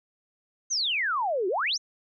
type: exponential two-way sweep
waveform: sine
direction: down then up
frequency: 6530 to 350.7 to 6530 Hz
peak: -24 dBFS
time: 0.7-1.78 s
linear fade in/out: 20 ms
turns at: 1.48 s
effects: none